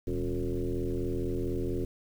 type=tone with frequency modulation; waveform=sine; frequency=192.1 Hz; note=G3; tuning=35 cents flat; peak=-28 dBFS; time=0.07-1.85 s; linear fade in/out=5 ms; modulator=84.3 Hz; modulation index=2.9; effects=9-bit